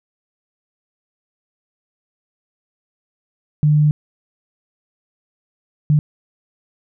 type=tone bursts at uneven times; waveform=sine; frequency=150 Hz; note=D3; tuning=37 cents sharp; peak=-10 dBFS; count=2; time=3.63-3.91 / 5.9-5.99 s; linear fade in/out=0 ms; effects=none